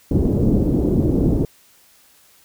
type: low-pass noise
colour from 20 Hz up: white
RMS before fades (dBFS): -17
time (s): 0.11-1.45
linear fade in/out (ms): 2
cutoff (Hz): 360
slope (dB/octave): 24
effects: white hiss -53 dBFS RMS until 2.44 s